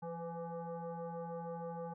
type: tone with frequency modulation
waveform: sine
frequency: 164.81 Hz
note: E3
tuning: in tune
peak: -40 dBFS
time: 0.02-1.94 s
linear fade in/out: 10 ms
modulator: 336 Hz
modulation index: 2.3
effects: none